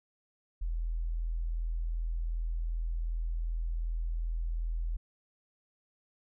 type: tone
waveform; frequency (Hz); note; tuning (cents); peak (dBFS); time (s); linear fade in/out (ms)
sine; 41.32; E1; +5; -30; 0.61-4.97; 10
effects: none